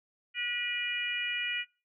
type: harmonic tone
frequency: 484.9 Hz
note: B4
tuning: 32 cents flat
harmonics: 3 / 4 / 5 / 6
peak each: -42 / -37 / -34 / -37 dBFS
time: 0.34-1.65 s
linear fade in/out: 50 ms
effects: noise-tail reverb RT60 0.3 s tail -18 dB re dry